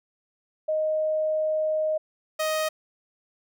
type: tone pair in turn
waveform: sine / sawtooth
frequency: 622.3 / 625.4 Hz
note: D#5 / D#5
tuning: 0 / +9 cents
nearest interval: unison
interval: 9 cents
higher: second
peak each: -22 / -20 dBFS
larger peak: second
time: 0.68-1.98 / 2.39-2.69 s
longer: first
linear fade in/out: 10 ms
effects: none